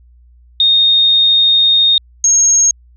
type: tone pair in turn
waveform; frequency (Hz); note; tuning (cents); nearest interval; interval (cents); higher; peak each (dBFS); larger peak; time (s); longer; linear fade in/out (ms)
sine; 3694 / 6520; A#7 / G#8; -16 / -33; minor seventh; 983; second; -7; neither; 0.6-1.98 / 2.24-2.71; first; 2
effects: added 60 Hz sine -42 dBFS peak until 2.96 s